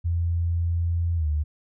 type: tone with pitch glide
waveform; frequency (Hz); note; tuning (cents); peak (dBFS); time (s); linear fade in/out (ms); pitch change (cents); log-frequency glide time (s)
sine; 85 to 75.29; F2 to D2; -46 to +44; -21; 0.04-1.44; 20; -210; 1.16-1.27
effects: none